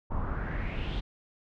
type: noise with low-pass filter sweep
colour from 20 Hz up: brown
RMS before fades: -32 dBFS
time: 0.1-1.01 s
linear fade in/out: 20 ms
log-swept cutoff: 1000 to 3700 Hz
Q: 3.8
effects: none